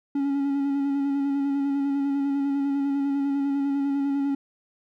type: tone with vibrato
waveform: triangle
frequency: 279.1 Hz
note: C#4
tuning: 12 cents sharp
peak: -20 dBFS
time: 0.15-4.35 s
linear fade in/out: 5 ms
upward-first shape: square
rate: 10 Hz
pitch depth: 20 cents each way
effects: none